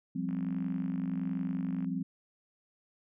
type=chord; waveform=sine; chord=F suspended second; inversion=none; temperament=equal; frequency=174.61 / 196 / 261.6 Hz; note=F3 / G3 / C4; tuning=0 / 0 / 0 cents; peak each=-35 / -36 / -35 dBFS; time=0.15-2.03 s; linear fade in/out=10 ms
type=click train; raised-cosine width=0.5 ms; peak=-37 dBFS; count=80; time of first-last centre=0.29-1.845 s; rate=50.8 Hz
effects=none